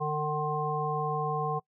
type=harmonic tone; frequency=151.1 Hz; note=D3; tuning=50 cents sharp; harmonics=1 / 3 / 5 / 7; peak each=-33 / -33 / -33 / -33 dBFS; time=0-1.6 s; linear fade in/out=20 ms; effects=noise-tail reverb RT60 0.1 s tail -23 dB re dry